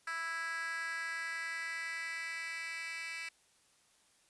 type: tone with high-pass filter sweep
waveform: 10% pulse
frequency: 329.6 Hz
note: E4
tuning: in tune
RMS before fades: -40 dBFS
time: 0.07-3.29 s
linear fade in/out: 5 ms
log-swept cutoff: 1500 to 2400 Hz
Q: 3.9
effects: white hiss -69 dBFS RMS until 4.29 s + resampled to 24000 Hz